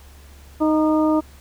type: harmonic tone with a mistuned harmonic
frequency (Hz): 310.5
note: D#4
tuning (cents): -3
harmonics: 1 / 2 / 3 / 4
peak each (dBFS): -16 / -22 / -26 / -28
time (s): 0.6-1.21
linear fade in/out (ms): 20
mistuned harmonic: 4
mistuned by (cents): -33
effects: added 70 Hz sine -43 dBFS peak until 1.4 s + pink hiss -50 dBFS RMS until 1.4 s